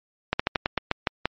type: slowing click train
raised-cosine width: 0.3 ms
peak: -5 dBFS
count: 9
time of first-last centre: 0.33-1.256 s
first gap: 65 ms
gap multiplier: 1.16
effects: low-pass 4000 Hz 12 dB/octave + MP3 32 kbps